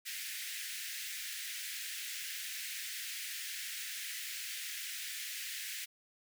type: high-pass noise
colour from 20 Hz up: pink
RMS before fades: -42 dBFS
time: 0.05-5.86 s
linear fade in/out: 20 ms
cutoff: 1700 Hz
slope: 48 dB/octave
effects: none